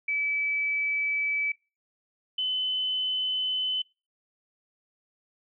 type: tone pair in turn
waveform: sine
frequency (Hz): 2300 / 3029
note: D7 / F#7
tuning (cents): -37 / +40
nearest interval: perfect fourth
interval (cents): 477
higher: second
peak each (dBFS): -25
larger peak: neither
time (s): 0.08-1.52 / 2.38-3.82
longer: neither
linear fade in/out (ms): 5
effects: noise-tail reverb RT60 0.3 s tail -23 dB re dry